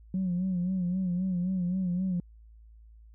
sine tone with vibrato, 182.3 Hz, F#3, 25 cents flat, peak -25 dBFS, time 0.14-2.2 s, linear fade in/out 2 ms, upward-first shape sine, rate 3.8 Hz, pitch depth 72 cents each way, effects tanh soft clip ceiling -23 dBFS + added 55 Hz sine -50 dBFS peak until 3.14 s

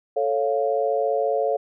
sine chord, A augmented, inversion none, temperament equal, 440 / 554.4 / 698.5 Hz, A4 / C#5 / E#5, 0 / 0 / 0 cents, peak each -24 / -23 / -25 dBFS, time 0.16-1.57 s, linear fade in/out 10 ms, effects none

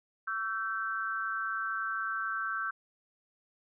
sine tone cluster, 1131 / 1338 / 1549 Hz, C#6 / E6 / G6, +34 / +25 / -21 cents, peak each -40 / -35 / -34 dBFS, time 0.27-2.71 s, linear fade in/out 10 ms, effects none

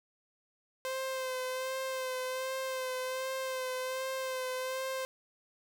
sawtooth tone with vibrato, 519 Hz, C5, 14 cents flat, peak -30 dBFS, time 0.85-5.05 s, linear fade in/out 0 ms, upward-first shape sine, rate 1.3 Hz, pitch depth 26 cents each way, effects none

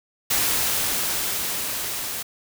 white noise with level ramp, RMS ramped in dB -21 to -30 dBFS, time 0.3-2.23 s, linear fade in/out 10 ms, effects none

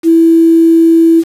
sine tone with quantisation, 329.6 Hz, E4, in tune, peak -3 dBFS, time 0.03-1.24 s, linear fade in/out 50 ms, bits 5, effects resampled to 32000 Hz

